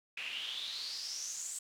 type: noise with band-pass filter sweep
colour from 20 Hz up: pink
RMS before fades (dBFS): -41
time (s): 0.17-1.59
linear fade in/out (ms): 5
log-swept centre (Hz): 2500 to 8000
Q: 7.5
effects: none